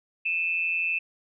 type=tone pair together; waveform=sine; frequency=2468 / 2640 Hz; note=D#7 / E7; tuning=-15 / +2 cents; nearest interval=minor second; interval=117 cents; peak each=-30 / -25 dBFS; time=0.25-0.99 s; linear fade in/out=10 ms; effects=none